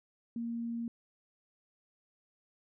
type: tone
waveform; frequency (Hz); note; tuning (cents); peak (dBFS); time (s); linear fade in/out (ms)
sine; 233.1; A#3; 0; -34; 0.36-0.88; 2
effects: none